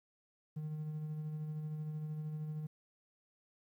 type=tone with tremolo; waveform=triangle; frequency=153.5 Hz; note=D#3; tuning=23 cents flat; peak=-34 dBFS; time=0.56-2.67 s; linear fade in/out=10 ms; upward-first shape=sine; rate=13 Hz; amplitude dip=40%; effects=tanh soft clip ceiling -31 dBFS + 12-bit